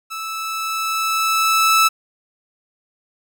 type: tone with level ramp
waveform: sawtooth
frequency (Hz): 1312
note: E6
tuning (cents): -9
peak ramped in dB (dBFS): -23 to -7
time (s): 0.1-1.89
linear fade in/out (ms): 20
effects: none